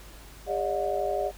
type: tone cluster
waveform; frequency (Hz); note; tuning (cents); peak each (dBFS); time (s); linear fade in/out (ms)
sine; 403.6 / 573 / 625 / 726; G#4 / D5 / D#5 / F#5; -49 / -43 / +8 / -33; -31; 0.46-1.32; 50
effects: added 50 Hz sine -46 dBFS peak until 1.37 s + pink hiss -50 dBFS RMS until 1.37 s